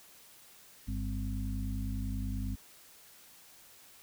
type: harmonic tone with a mistuned harmonic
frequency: 50.1 Hz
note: G1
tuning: 38 cents sharp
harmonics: 1 / 2 / 4 / 5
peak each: -35 / -38 / -41 / -42 dBFS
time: 0.87-2.56 s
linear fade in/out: 20 ms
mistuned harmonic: 5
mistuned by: +71 cents
effects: white hiss -57 dBFS RMS until 4.02 s